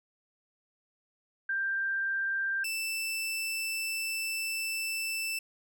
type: tone pair in turn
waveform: sine / sawtooth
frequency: 1581 / 2654 Hz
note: G6 / E7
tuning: +14 / +11 cents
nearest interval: major sixth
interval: 897 cents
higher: second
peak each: -28 dBFS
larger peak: neither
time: 1.49-2.64 / 2.64-5.39 s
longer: second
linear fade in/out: 5 ms
effects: none